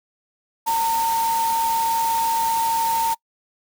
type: tone in noise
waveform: sine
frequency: 912 Hz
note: A#5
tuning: 38 cents flat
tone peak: -18 dBFS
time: 0.66-3.15 s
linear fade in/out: 20 ms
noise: white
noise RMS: -30 dBFS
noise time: 0.66-3.15 s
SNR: +9 dB
effects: noise-tail reverb RT60 0.1 s tail -25 dB re dry